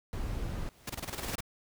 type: noise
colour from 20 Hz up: brown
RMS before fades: -35 dBFS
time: 0.13-0.69 s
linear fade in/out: 0 ms
type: noise with exponential growth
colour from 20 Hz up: pink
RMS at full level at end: -36 dBFS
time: 0.43-1.35 s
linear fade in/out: 2 ms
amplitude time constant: 200 ms
type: noise bursts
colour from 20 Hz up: pink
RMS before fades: -37 dBFS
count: 11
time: 0.87-1.407 s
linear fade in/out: 5 ms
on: 27 ms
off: 24 ms
effects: none